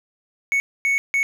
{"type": "tone bursts at uneven times", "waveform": "triangle", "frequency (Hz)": 2217, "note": "C#7", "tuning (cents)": 0, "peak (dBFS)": -15, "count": 3, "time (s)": [[0.52, 0.6], [0.85, 0.98], [1.14, 1.23]], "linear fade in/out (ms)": 0, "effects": []}